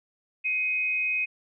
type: tone pair together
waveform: sine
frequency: 2161 / 2519 Hz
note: C#7 / D#7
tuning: -45 / +21 cents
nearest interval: minor third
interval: 266 cents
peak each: -36 / -24 dBFS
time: 0.44-1.26 s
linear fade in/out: 20 ms
effects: none